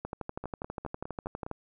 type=two click trains; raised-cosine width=1 ms; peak=-21 / -24 dBFS; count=19 / 6; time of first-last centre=0.05-1.513 / 0.44-1.465 s; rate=12.3 / 4.88 Hz; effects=none